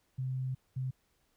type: tone bursts at uneven times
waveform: sine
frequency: 130 Hz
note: C3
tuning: 11 cents flat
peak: -32 dBFS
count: 2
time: 0.18-0.55 / 0.76-0.91 s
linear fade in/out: 10 ms
effects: pink hiss -74 dBFS RMS until 1.36 s